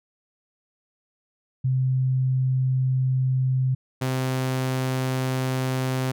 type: tone pair in turn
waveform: sine / sawtooth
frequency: 130 / 130 Hz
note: C3 / C3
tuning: -11 / -11 cents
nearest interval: unison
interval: 0 cents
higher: neither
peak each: -19 dBFS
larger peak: neither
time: 1.64-3.75 / 4.01-6.12 s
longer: neither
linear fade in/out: 10 ms
effects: none